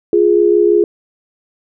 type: tone pair together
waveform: sine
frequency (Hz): 349.2 / 415.3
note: F4 / G#4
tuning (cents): 0 / 0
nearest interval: minor third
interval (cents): 300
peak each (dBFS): -11 / -10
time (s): 0.13-0.84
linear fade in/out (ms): 2
effects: none